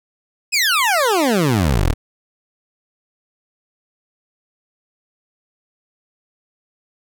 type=exponential sweep; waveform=20% pulse; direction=down; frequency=2637 to 33.61 Hz; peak=-9 dBFS; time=0.52-1.94 s; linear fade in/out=20 ms; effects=none